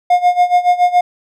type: tone with tremolo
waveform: triangle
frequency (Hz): 714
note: F5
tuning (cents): +38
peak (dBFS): -4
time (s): 0.1-1.01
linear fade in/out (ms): 5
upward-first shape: sine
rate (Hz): 7.1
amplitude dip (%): 85
effects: none